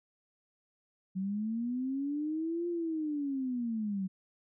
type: linear two-way sweep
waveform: sine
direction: up then down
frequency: 184.9 to 349.2 to 184.9 Hz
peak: -31 dBFS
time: 1.15-4.08 s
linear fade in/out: 20 ms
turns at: 2.68 s
effects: none